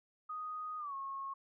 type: tone with pitch glide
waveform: sine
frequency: 1244.5 to 1089.7 Hz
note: D#6 to C#6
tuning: 0 to -30 cents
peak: -39 dBFS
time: 0.29-1.34 s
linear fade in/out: 10 ms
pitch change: -230 cents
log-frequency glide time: 0.78-0.94 s
effects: none